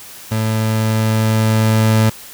30% pulse tone with level ramp, 110 Hz, A2, in tune, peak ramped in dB -13 to -7 dBFS, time 0.31-2.1 s, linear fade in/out 10 ms, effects white hiss -36 dBFS RMS until 2.33 s

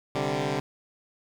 10% pulse chord, C suspended second, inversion none, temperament equal, 130.81 / 146.83 / 196 Hz, C3 / D3 / G3, 0 / 0 / 0 cents, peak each -23 / -21 / -26 dBFS, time 0.15-0.6 s, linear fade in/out 2 ms, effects low-pass 6000 Hz 12 dB/octave + 8-bit

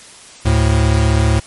square tone pair together, 73.76 / 109.6 Hz, D2 / A2, +8 / -6 cents, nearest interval perfect fifth, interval 686 cents, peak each -14 dBFS, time 0.45-1.4 s, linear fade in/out 10 ms, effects white hiss -39 dBFS RMS until 1.46 s + MP3 48 kbps

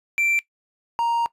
triangle tone pair in turn, 2349 / 933.8 Hz, D7 / A#5, 0 / +3 cents, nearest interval octave + major third, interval 1597 cents, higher first, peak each -17 dBFS, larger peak neither, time 0.18-0.39 / 0.99-1.26 s, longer second, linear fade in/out 0 ms, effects noise-tail reverb RT60 0.1 s tail -19 dB re dry + resampled to 32000 Hz

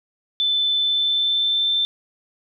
sine tone with pitch glide, 3520 to 3555 Hz, A7 to A7, 0 to +17 cents, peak -17 dBFS, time 0.4-1.85 s, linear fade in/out 0 ms, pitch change +17 cents, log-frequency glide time 0.78-1.74 s, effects none

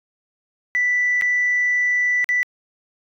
sine tone with dropouts, 1975.5 Hz, B6, in tune, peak -15 dBFS, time 0.75-2.43 s, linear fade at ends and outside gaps 0 ms, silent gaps 1.212-1.221 / 2.243-2.29 s, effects tanh soft clip ceiling -12 dBFS

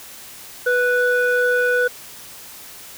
sine tone pair together, 492.5 / 1480 Hz, B4 / F#6, -5 / 0 cents, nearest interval octave + perfect fifth, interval 1905 cents, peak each -16 dBFS, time 0.66-1.88 s, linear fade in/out 10 ms, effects tanh soft clip ceiling -11 dBFS + white hiss -39 dBFS RMS until 2.97 s

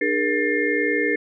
sine tone cluster, 299.9 / 411.2 / 471.8 / 1776 / 2127 Hz, D4 / G#4 / A#4 / A6 / C7, +36 / -17 / +21 / +16 / +28 cents, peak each -25 dBFS, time 0.01-1.16 s, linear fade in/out 5 ms, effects none

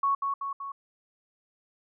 sine tone with echo, 1108.7 Hz, C#6, in tune, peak -22 dBFS, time 0.03-0.15 s, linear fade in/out 5 ms, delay 190 ms, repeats 3, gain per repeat -4 dB, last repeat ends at 0.72 s, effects none

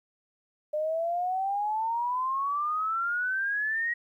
sine exponential sweep, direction up, 600 to 1908 Hz, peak -26 dBFS, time 0.73-3.94 s, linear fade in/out 10 ms, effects 11-bit

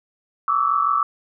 sine tone cluster, 1134 / 1180 / 1308 Hz, C#6 / D6 / E6, +39 / +8 / -14 cents, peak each -21 dBFS, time 0.48-1.03 s, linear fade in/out 2 ms, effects none

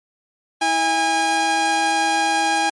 sawtooth tone pair together, 325.2 / 816 Hz, E4 / G#5, -23 / -31 cents, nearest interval octave + major third, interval 1592 cents, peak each -22 / -13 dBFS, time 0.61-2.7 s, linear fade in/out 10 ms, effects low-pass 10000 Hz 12 dB/octave + MP3 48 kbps

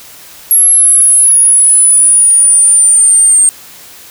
sine exponential sweep, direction down, 11280 to 8600 Hz, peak -3 dBFS, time 0.51-3.49 s, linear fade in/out 0 ms, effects white hiss -34 dBFS RMS until 4.1 s

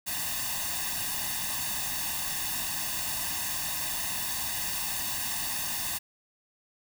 white noise with comb filter, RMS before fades -32 dBFS, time 0.06-5.99 s, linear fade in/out 20 ms, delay 1.1 ms, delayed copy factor +0.9, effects none

